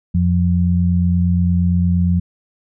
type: tone pair together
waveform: sine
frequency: 87.59 / 176.2 Hz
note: F2 / F3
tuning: +6 / +16 cents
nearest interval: octave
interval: 1210 cents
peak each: -15 dBFS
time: 0.14-2.2 s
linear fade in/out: 10 ms
effects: none